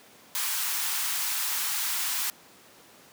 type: high-pass noise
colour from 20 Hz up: white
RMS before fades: -29 dBFS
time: 0.35-2.3 s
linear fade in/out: 0 ms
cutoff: 820 Hz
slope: 48 dB/octave
effects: pink hiss -53 dBFS RMS until 3.12 s + high-pass 200 Hz 12 dB/octave